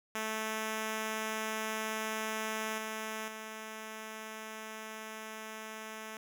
5% pulse tone with level steps, 218.7 Hz, A3, 10 cents flat, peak -23 / -26 / -31 dBFS, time 0.15-6.17 s, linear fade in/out 2 ms, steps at 2.78 / 3.28 s, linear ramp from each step 2 ms, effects none

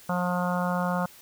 harmonic tone, 178.5 Hz, F3, 38 cents sharp, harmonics 1 / 3 / 4 / 5 / 6 / 7 / 8, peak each -27 / -32 / -33 / -34 / -35 / -35 / -36 dBFS, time 0.09-1.06 s, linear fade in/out 5 ms, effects white hiss -51 dBFS RMS until 1.21 s

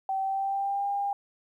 sine tone with pitch glide, 771 to 803.3 Hz, G5 to G5, -29 to +42 cents, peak -26 dBFS, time 0.09-1.13 s, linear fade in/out 2 ms, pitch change +71 cents, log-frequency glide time 0.2-0.87 s, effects 11-bit

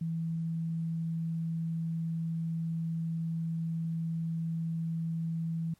sine tone, 164.2 Hz, E3, 6 cents flat, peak -30 dBFS, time 0.01-5.74 s, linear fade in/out 5 ms, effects pink hiss -68 dBFS RMS until 5.79 s + MP3 64 kbps

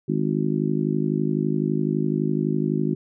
harmonic tone, 51.91 Hz, G#1, in tune, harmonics 3 / 4 / 5 / 6 / 7, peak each -25 / -26 / -27 / -28 / -28 dBFS, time 0.08-2.95 s, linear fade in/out 10 ms, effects none

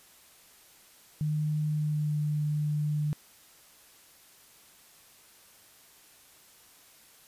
sine tone with pitch glide, 152 to 149.73 Hz, D#3 to D3, -40 to +34 cents, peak -26 dBFS, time 1.21-3.13 s, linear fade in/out 0 ms, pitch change -26 cents, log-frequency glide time 1.67-2.21 s, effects white hiss -57 dBFS RMS until 7.27 s + resampled to 32000 Hz

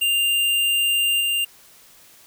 square tone with level steps, 2794 Hz, F7, in tune, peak -18 / -20 dBFS, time 0.01-1.45 s, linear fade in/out 10 ms, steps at 1.2 s, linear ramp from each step 10 ms, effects white hiss -50 dBFS RMS until 2.26 s

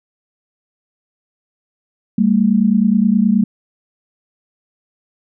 sine tone pair together, 196.7 / 226.2 Hz, G3 / A3, +6 / +48 cents, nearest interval major second, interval 242 cents, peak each -13 dBFS, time 2.18-3.44 s, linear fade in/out 5 ms, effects none

